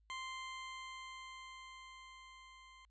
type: tone with level ramp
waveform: 20% pulse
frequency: 1045 Hz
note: C6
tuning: 2 cents flat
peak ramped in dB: -37 to -53 dBFS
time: 0.1-2.85 s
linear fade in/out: 0 ms
effects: added 53 Hz sine -68 dBFS peak until 2.9 s + resampled to 16000 Hz